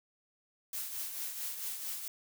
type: noise with tremolo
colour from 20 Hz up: blue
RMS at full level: -37 dBFS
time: 0.73-2.08 s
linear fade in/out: 2 ms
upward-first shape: triangle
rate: 4.5 Hz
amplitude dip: 55%
effects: none